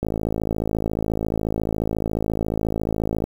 click train, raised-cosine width 2 ms, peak -10 dBFS, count 175, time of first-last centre 0.03-3.24 s, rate 54.2 Hz, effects 7-bit

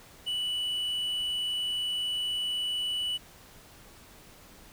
triangle tone, 2960 Hz, F#7, in tune, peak -27 dBFS, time 0.26-3.18 s, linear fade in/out 20 ms, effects pink hiss -53 dBFS RMS until 4.72 s

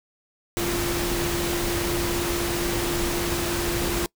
sine tone in noise, 345.9 Hz, F4, 17 cents flat, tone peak -27 dBFS, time 0.57-4.06 s, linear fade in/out 0 ms, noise pink, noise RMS -27 dBFS, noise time 0.57-4.06 s, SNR -3 dB, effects noise-tail reverb RT60 0.1 s tail -24 dB re dry

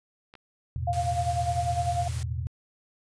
clicks, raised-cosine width 0.3 ms, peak -32 dBFS, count 2, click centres 0.339 / 0.353 s
sine chord, E suspended fourth, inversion none, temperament equal, 82.41 / 110 / 123.47 Hz, E2 / A2 / B2, 0 / 0 / 0 cents, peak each -31 / -35 / -33 dBFS, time 0.76-2.47 s, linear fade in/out 0 ms
sine tone with tremolo, 701 Hz, F5, 6 cents sharp, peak -23 dBFS, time 0.87-2.08 s, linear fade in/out 5 ms, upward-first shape sine, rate 10 Hz, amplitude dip 70%
white noise, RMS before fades -41 dBFS, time 0.93-2.23 s, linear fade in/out 0 ms
effects resampled to 22050 Hz

